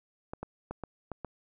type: clicks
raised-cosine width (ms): 1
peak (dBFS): -23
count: 6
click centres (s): 0.335 / 0.43 / 0.71 / 0.837 / 1.117 / 1.247
effects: none